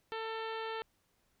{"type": "harmonic tone", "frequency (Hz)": 446.3, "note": "A4", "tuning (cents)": 25, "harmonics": [1, 2, 3, 4, 5, 6, 7, 8, 9, 10], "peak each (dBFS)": [-40, -42, -45, -47, -53, -51, -51, -55, -56, -60], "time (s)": [0.12, 0.82], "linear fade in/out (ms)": 0, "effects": ["pink hiss -75 dBFS RMS until 1.4 s"]}